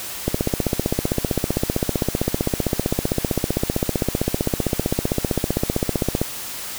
click train, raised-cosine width 2 ms, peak -5 dBFS, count 93, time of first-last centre 0.28-6.215 s, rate 15.5 Hz, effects white hiss -31 dBFS RMS until 6.78 s

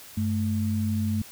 sine tone pair together, 97.29 / 216.9 Hz, G2 / A3, -13 / -25 cents, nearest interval octave + major second, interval 1388 cents, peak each -26 dBFS, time 0.17-1.22 s, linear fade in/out 5 ms, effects white hiss -46 dBFS RMS until 1.31 s

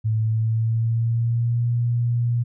sine tone with pitch glide, 110 to 119.26 Hz, A2 to A#2, 0 to +40 cents, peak -18 dBFS, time 0.04-2.44 s, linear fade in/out 20 ms, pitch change +140 cents, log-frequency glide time 0.18-1.66 s, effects none

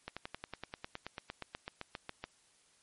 slowing click train, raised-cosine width 0.3 ms, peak -24 dBFS, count 20, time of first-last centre 0.08-2.24 s, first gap 86 ms, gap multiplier 1.03, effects white hiss -68 dBFS RMS until 2.82 s + MP3 48 kbps

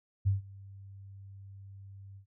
sine tone with ADSR envelope, 98 Hz, G2, in tune, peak -22 dBFS, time 0.25-2.26 s, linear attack 23 ms, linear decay 140 ms, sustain -24 dB, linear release 95 ms, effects none

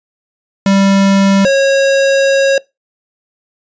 square tone pair in turn, 196 / 546.7 Hz, G3 / C#5, 0 / -24 cents, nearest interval octave + tritone, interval 1776 cents, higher second, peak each -8 dBFS, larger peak neither, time 0.66-1.45 / 1.45-2.58 s, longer second, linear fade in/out 2 ms, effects noise-tail reverb RT60 0.2 s tail -22 dB re dry + resampled to 16000 Hz

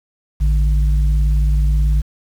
sine tone pair together, 55.89 / 149.2 Hz, A1 / D3, +28 / +28 cents, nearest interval octave + perfect fourth, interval 1700 cents, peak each -11 / -21 dBFS, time 0.4-2.02 s, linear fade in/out 20 ms, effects tanh soft clip ceiling -6 dBFS + 7-bit

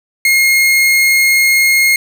40% pulse tone, 2147 Hz, C7, 44 cents sharp, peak -7 dBFS, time 0.25-1.96 s, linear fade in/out 2 ms, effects none

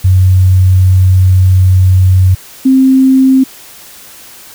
sine tone pair in turn, 93 / 263.7 Hz, F#2 / C4, +9 / +14 cents, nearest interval octave + tritone, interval 1805 cents, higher second, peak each -3 dBFS, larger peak neither, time 0.04-2.35 / 2.65-3.44 s, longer first, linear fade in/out 10 ms, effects white hiss -34 dBFS RMS until 4.54 s

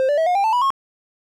triangle tone with pitch steps, 525 / 582.5 / 646.4 / 717.2 / 795.8 / 882.9 / 979.7 / 1087 Hz, C5 / D5 / E5 / F5 / G5 / A5 / B5 / C#6, +6 / -14 / -34 / +46 / +26 / +6 / -14 / -34 cents, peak -13 dBFS, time 0-0.704 s, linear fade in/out 0 ms, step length 88 ms, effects none

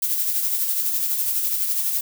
violet noise with tremolo, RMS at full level -21 dBFS, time 0.02-2.01 s, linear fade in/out 5 ms, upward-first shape sine, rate 12 Hz, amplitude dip 40%, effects none

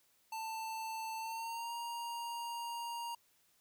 square tone with pitch glide, 889 to 939.1 Hz, A5 to A#5, +18 to +13 cents, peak -40 dBFS, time 0.32-3.15 s, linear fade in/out 5 ms, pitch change +95 cents, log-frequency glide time 1.17-1.73 s, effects white hiss -72 dBFS RMS until 3.6 s

